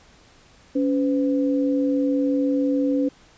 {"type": "tone pair together", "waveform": "sine", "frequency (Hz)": [280, 506.2], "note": ["C#4", "B4"], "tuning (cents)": [18, 43], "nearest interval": "minor seventh", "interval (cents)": 1025, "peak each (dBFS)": [-19, -25], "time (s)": [0.75, 3.09], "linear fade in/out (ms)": 10, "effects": ["pink hiss -53 dBFS RMS until 3.37 s", "resampled to 16000 Hz"]}